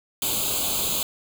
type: noise with comb filter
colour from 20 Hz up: white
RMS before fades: -25 dBFS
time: 0.22-1.03 s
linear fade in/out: 2 ms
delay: 0.27 ms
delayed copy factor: +0.95
effects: none